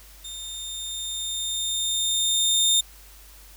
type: tone with level ramp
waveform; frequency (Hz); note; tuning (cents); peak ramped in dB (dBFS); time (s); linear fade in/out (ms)
25% pulse; 3635; A#7; -44; -31 to -13; 0.24-2.81; 10
effects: added 50 Hz sine -48 dBFS peak until 3.56 s + white hiss -50 dBFS RMS until 3.56 s